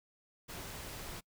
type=noise; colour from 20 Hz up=pink; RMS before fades=-45 dBFS; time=0.48-1.21 s; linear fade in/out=20 ms; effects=noise-tail reverb RT60 0.1 s tail -25 dB re dry